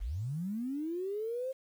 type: linear sweep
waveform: sine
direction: up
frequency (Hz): 38.14 to 536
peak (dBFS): -33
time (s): 0-1.53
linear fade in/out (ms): 20
effects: 10-bit